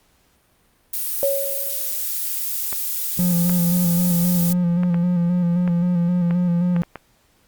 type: noise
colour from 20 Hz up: violet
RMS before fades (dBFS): -24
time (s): 0.93-4.53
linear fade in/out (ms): 5
type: tone with exponential decay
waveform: sine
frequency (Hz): 554.4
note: C#5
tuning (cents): 0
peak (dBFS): -15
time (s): 1.23-2.06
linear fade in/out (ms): 0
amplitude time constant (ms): 180
type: clicks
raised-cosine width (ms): 0.5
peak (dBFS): -16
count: 9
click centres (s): 2.728 / 3.496 / 4.834 / 4.944 / 5.677 / 6.309 / 6.764 / 6.834 / 6.957
type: tone with vibrato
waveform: triangle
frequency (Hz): 175.1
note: F3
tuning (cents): +5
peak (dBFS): -14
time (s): 3.19-6.82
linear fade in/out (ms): 0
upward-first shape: square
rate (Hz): 3.8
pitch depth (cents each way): 31
effects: pink hiss -60 dBFS RMS until 7.47 s + Opus 48 kbps